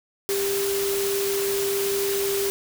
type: tone in noise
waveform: sine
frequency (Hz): 396.5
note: G4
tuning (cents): +20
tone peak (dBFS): -23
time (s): 0.29-2.5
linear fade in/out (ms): 0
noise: white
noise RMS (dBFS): -29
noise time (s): 0.29-2.5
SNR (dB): +3
effects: none